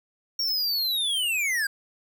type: linear sweep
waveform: square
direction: down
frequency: 5588 to 1568 Hz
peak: -24 dBFS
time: 0.39-1.67 s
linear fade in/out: 5 ms
effects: none